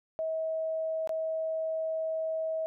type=tone with dropouts; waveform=sine; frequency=641 Hz; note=E5; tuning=49 cents flat; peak=-29 dBFS; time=0.19-2.66 s; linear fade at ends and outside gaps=0 ms; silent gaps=1.074-1.093 s; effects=none